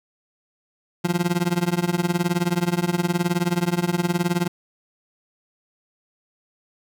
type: tone with tremolo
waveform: 30% pulse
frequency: 174.6 Hz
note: F3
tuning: in tune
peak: -13 dBFS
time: 1.04-4.48 s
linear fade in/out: 10 ms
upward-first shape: triangle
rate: 19 Hz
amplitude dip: 100%
effects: none